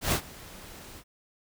pink noise with ADSR envelope, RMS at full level -24 dBFS, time 0.01-1.04 s, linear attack 110 ms, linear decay 88 ms, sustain -22 dB, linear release 60 ms, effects none

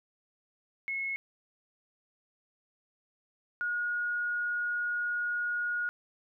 sine tone pair in turn, 2180 / 1441.7 Hz, C#7 / F#6, -29 / -45 cents, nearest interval perfect fifth, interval 716 cents, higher first, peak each -31 / -29 dBFS, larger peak second, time 0.88-1.16 / 3.61-5.89 s, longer second, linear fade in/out 0 ms, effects none

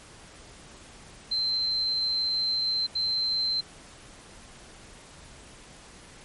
sine tone bursts at uneven times, 4107 Hz, C8, 33 cents flat, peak -24 dBFS, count 2, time 1.31-2.87 / 2.95-3.61 s, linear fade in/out 10 ms, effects pink hiss -49 dBFS RMS until 6.24 s + MP3 48 kbps

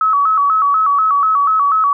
sine tone with vibrato, 1209 Hz, D6, 50 cents sharp, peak -10 dBFS, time 0.01-1.93 s, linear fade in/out 2 ms, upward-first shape square, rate 4.1 Hz, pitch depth 110 cents each way, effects none

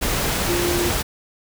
sine tone in noise, 349.2 Hz, F4, in tune, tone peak -21 dBFS, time 0.48-0.9 s, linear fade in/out 20 ms, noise pink, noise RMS -22 dBFS, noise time 0.01-1.03 s, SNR -2 dB, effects none

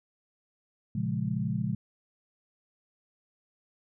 sine chord, Bb minor seventh, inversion none, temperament equal with one note detuned, 117.15 / 138.59 / 174.61 / 207.7 Hz, Bb2 / Db3 / F3 / Ab3, +9 / 0 / 0 / 0 cents, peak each -33 dBFS, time 0.95-1.75 s, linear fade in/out 5 ms, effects none

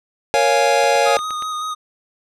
square chord, Bb minor seventh, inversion none, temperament equal, 466.2 / 554.4 / 698.5 / 830.6 Hz, Bb4 / Db5 / F5 / Ab5, 0 / 0 / 0 / 0 cents, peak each -21 / -18 / -20 / -19 dBFS, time 0.34-1.17 s, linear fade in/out 0 ms
click train, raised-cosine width 0.3 ms, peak -17 dBFS, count 6, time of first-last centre 0.84-1.423 s, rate 8.57 Hz
square tone with vibrato, 1244.5 Hz, D#6, in tune, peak -23 dBFS, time 1.05-1.75 s, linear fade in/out 20 ms, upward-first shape square, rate 5.3 Hz, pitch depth 17 cents each way
effects low-pass 8000 Hz 12 dB/octave

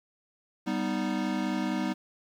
square chord, G augmented, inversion none, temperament equal, 196 / 246.9 / 311.1 Hz, G3 / B3 / D#4, 0 / 0 / 0 cents, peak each -33 dBFS, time 0.66-1.94 s, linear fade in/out 20 ms, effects low-pass 5000 Hz 12 dB/octave + 9-bit

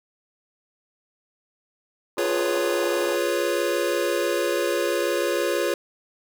white band-pass noise, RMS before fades -36 dBFS, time 2.17-3.16 s, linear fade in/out 0 ms, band 270 to 1200 Hz, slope 96 dB/octave
square chord, C# dominant seventh, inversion first, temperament equal, 349.2 / 415.3 / 493.9 / 554.4 Hz, E#4 / G#4 / B4 / C#5, 0 / 0 / 0 / 0 cents, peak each -27 / -29 / -29 / -27 dBFS, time 2.18-5.74 s, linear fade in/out 2 ms
effects none

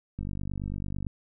click train, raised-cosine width 5 ms, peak -22 dBFS, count 44, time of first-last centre 0.19-1.068 s, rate 49 Hz, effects none

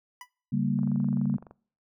25% pulse tone with exponential decay, 987.8 Hz, B5, in tune, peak -34 dBFS, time 0.21-0.29 s, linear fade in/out 2 ms, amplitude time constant 17 ms
sine chord, G diminished, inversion second, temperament equal with one note detuned, 141.5 / 196 / 233.1 Hz, Db3 / G3 / Bb3, +36 / 0 / 0 cents, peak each -28 dBFS, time 0.52-1.37 s, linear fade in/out 10 ms
click train, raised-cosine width 1 ms, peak -33 dBFS, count 18, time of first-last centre 0.79-1.51 s, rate 23.6 Hz
effects noise-tail reverb RT60 0.5 s tail -24 dB re dry

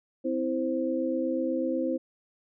sine tone cluster, 258.4 / 326.5 / 523 Hz, C4 / E4 / C5, -21 / -17 / -1 cents, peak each -30 dBFS, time 0.24-1.98 s, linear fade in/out 20 ms, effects none

